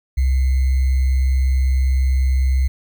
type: tone with sample-and-hold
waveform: sine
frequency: 65.41 Hz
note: C2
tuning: in tune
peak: -13 dBFS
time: 0.17-2.68 s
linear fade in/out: 10 ms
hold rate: 2100 Hz
effects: none